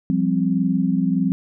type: chord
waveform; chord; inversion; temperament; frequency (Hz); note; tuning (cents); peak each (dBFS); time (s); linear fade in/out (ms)
sine; F suspended second; none; equal; 174.61 / 196 / 261.6; F3 / G3 / C4; 0 / 0 / 0; -21; 0.1-1.32; 0
effects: none